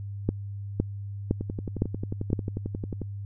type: two click trains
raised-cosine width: 3 ms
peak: -10 / -18 dBFS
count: 5 / 19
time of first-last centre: 0.29-2.331 / 1.41-3.017 s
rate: 1.96 / 11.2 Hz
effects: added 100 Hz sine -33 dBFS peak until 3.25 s